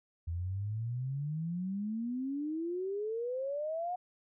sine exponential sweep, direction up, 81.8 to 733 Hz, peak -33 dBFS, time 0.27-3.96 s, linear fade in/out 10 ms, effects none

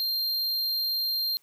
square tone, 4186 Hz, C8, in tune, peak -26 dBFS, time 0-1.37 s, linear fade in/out 0 ms, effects white hiss -65 dBFS RMS until 1.42 s

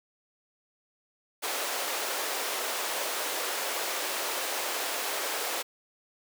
pink high-pass noise, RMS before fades -32 dBFS, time 1.42-5.63 s, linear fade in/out 20 ms, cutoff 420 Hz, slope 24 dB/octave, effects none

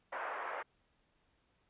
pink band-pass noise, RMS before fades -41 dBFS, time 0.12-0.63 s, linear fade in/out 10 ms, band 580 to 1800 Hz, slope 24 dB/octave, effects pink hiss -75 dBFS RMS until 1.69 s + resampled to 8000 Hz

